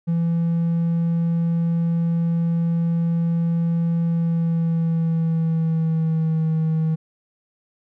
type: tone with pitch glide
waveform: triangle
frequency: 167.8 to 159.48 Hz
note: E3 to D#3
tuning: +31 to +43 cents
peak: -15 dBFS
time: 0.07-6.96 s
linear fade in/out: 20 ms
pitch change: -88 cents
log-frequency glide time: 4.03-6.49 s
effects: tanh soft clip ceiling -11 dBFS